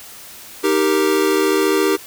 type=chord; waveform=square; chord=Eb major; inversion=none; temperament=equal; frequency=311.1 / 392 / 466.2 Hz; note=Eb4 / G4 / Bb4; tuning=0 / 0 / 0 cents; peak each=-20 / -17 / -22 dBFS; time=0.63-1.97 s; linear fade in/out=20 ms; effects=white hiss -38 dBFS RMS until 2.06 s